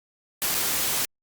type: noise with dropouts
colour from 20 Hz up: white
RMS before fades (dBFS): -25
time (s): 0.42-1.05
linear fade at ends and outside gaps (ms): 0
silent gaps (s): 0.544-0.549
effects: Opus 48 kbps